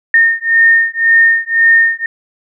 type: beating tone pair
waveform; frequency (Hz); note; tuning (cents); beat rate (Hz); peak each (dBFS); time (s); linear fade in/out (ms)
sine; 1828 / 1829.9; A#6 / A#6; -34 / -33; 1.9; -10; 0.14-2.06; 2
effects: none